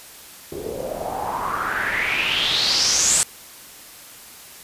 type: noise with low-pass filter sweep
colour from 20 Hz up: white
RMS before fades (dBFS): -22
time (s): 0.52-3.23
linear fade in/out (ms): 0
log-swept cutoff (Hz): 370 to 8300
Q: 5.6
effects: white hiss -42 dBFS RMS until 4.63 s + resampled to 32000 Hz